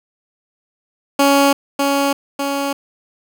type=tone with echo; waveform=15% pulse; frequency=279.4 Hz; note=C#4; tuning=14 cents sharp; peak=-4 dBFS; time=1.19-1.53 s; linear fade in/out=5 ms; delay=600 ms; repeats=2; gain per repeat=-4 dB; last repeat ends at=2.73 s; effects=none